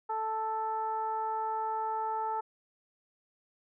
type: tone with frequency modulation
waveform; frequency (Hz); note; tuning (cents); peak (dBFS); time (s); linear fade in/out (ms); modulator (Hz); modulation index
sine; 880; A5; 0; -30; 0.09-2.41; 10; 440; 0.68
effects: none